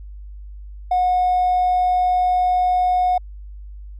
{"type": "tone with hard clipping", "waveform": "sine", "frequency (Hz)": 727, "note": "F#5", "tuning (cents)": -31, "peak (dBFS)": -15, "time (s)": [0.91, 3.18], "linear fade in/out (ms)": 5, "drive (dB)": 1, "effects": ["added 50 Hz sine -33 dBFS peak until 3.99 s"]}